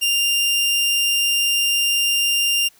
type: tone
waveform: sawtooth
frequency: 2794 Hz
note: F7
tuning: in tune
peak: -13 dBFS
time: 0.01-2.69 s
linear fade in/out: 20 ms
effects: white hiss -54 dBFS RMS until 2.79 s